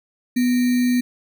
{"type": "tone with sample-and-hold", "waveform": "sine", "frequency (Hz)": 246.9, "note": "B3", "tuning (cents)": 0, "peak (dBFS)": -15, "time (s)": [0.36, 1.01], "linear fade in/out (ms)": 10, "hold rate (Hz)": 2100, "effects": []}